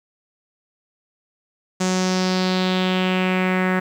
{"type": "tone with low-pass filter sweep", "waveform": "sawtooth", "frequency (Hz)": 185, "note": "F#3", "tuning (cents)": 0, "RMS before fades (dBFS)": -20, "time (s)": [1.8, 3.8], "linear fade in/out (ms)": 10, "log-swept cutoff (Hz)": [7000, 1800], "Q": 3.1, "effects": ["8-bit"]}